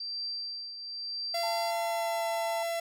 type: tone with tremolo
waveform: sine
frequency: 4697 Hz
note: D8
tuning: 1 cent flat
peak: -32 dBFS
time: 0-1.71 s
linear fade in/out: 5 ms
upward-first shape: triangle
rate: 0.99 Hz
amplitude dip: 60%
type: tone with pitch glide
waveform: 45% pulse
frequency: 682 to 673.4 Hz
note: F5 to E5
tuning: -41 to +37 cents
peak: -30 dBFS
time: 1.34-2.8 s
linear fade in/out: 5 ms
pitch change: -22 cents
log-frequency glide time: 1.66-2.27 s
type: tone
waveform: sine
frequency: 890 Hz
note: A5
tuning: 20 cents sharp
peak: -34 dBFS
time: 1.43-2.63 s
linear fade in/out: 5 ms
effects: none